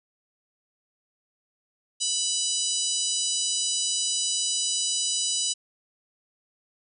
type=harmonic tone; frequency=987.8 Hz; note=B5; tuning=in tune; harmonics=3 / 4 / 5 / 6 / 7 / 8 / 9; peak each=-32 / -32 / -32 / -32 / -32 / -32 / -32 dBFS; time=2-5.54 s; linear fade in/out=20 ms; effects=none